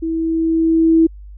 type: tone with level ramp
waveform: sine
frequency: 325.8 Hz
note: E4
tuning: 20 cents flat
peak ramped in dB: -18 to -7 dBFS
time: 0.02-1.07 s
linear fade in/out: 10 ms
effects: added 50 Hz sine -33 dBFS peak until 1.37 s